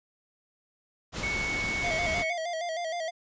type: noise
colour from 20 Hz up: pink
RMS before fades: -34 dBFS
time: 1.12-2.25 s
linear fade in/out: 50 ms
type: tone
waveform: sine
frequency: 2217 Hz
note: C#7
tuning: in tune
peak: -29 dBFS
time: 1.23-2.33 s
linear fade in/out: 5 ms
type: tone with vibrato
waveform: square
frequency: 670 Hz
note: E5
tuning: 28 cents sharp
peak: -31 dBFS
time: 1.83-3.11 s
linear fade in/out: 20 ms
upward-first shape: square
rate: 6.4 Hz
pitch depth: 70 cents each way
effects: resampled to 16000 Hz